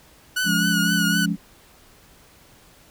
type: tone with vibrato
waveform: sawtooth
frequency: 1468 Hz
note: F#6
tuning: 14 cents flat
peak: -17 dBFS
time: 0.36-1.26 s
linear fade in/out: 10 ms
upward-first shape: triangle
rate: 3.9 Hz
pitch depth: 53 cents each way
type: chord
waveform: sine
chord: Db major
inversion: first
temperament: equal with one note detuned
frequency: 174.61 / 207.7 / 280.6 Hz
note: F3 / Ab3 / Db4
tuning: 0 / 0 / +21 cents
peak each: -23 / -24 / -28 dBFS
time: 0.44-1.37 s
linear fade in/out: 50 ms
effects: pink hiss -52 dBFS RMS until 2.9 s